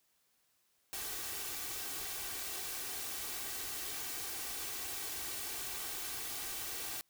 white noise with comb filter, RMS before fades -41 dBFS, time 0.93-7.01 s, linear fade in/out 0 ms, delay 2.6 ms, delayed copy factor +0.55, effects white hiss -75 dBFS RMS until 7.09 s

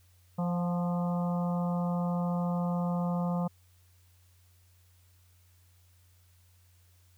harmonic tone with a mistuned harmonic, 174.61 Hz, F3, in tune, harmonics 1 / 3 / 4 / 5 / 6 / 7, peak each -28 / -38 / -40 / -42 / -44 / -45 dBFS, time 0.38-3.48 s, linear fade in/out 10 ms, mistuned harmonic 4, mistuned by +32 cents, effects added 90 Hz sine -60 dBFS peak until 7.17 s + white hiss -68 dBFS RMS until 7.17 s

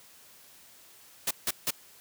white noise bursts, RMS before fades -28 dBFS, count 3, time 1.27-1.707 s, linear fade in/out 5 ms, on 39 ms, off 160 ms, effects white hiss -55 dBFS RMS until 2 s + high-pass 60 Hz 12 dB/octave

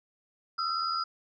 sine tone cluster, 1267 / 1346 / 4930 Hz, D#6 / E6 / D#8, +31 / +36 / -17 cents, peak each -35 / -30 / -34 dBFS, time 0.58-1.04 s, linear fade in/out 10 ms, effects none

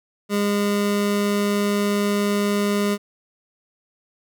25% pulse tone, 204.2 Hz, G#3, 29 cents flat, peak -15 dBFS, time 0.29-2.98 s, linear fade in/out 50 ms, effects none

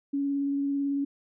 sine tone with vibrato, 280.2 Hz, C#4, 19 cents sharp, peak -25 dBFS, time 0.13-1.05 s, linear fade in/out 10 ms, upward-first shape sine, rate 18 Hz, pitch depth 12 cents each way, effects none

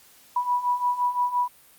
sine beating tone pair, 977 / 982.8 Hz, B5 / B5, -19 / -9 cents, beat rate 5.8 Hz, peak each -27 / -23 dBFS, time 0.36-1.48 s, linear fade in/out 5 ms, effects white hiss -54 dBFS RMS until 1.78 s + Opus 48 kbps

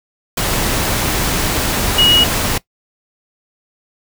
sine tone in noise, 2900 Hz, F#7, 35 cents flat, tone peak -9 dBFS, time 1.98-2.24 s, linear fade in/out 5 ms, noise pink, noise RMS -17 dBFS, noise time 0.37-2.58 s, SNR +5 dB, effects noise-tail reverb RT60 0.1 s tail -20 dB re dry

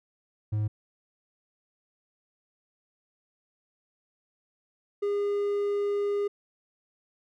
triangle tone pair in turn, 106.4 / 407.1 Hz, G#2 / G#4, +42 / -35 cents, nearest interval octave + major seventh, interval 2323 cents, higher second, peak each -23 dBFS, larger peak neither, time 0.52-0.68 / 5.02-6.28 s, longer second, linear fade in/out 10 ms, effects none

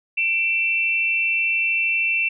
sine tone pair together, 2349 / 2682 Hz, D7 / E7, 0 / +29 cents, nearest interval major second, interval 229 cents, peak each -24 / -19 dBFS, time 0.17-2.29 s, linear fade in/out 10 ms, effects none

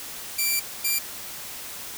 5% pulse tone pair in turn, 2349 / 2369 Hz, D7 / D7, 0 / +14 cents, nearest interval unison, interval 14 cents, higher second, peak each -12 dBFS, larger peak neither, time 0.38-0.6 / 0.84-0.99 s, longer first, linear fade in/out 10 ms, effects white hiss -37 dBFS RMS until 1.97 s

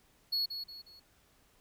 triangle tone with echo, 4360 Hz, C#8, 29 cents flat, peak -28 dBFS, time 0.32-0.46 s, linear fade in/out 10 ms, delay 180 ms, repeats 3, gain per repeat -8 dB, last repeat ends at 1 s, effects pink hiss -67 dBFS RMS until 1.6 s

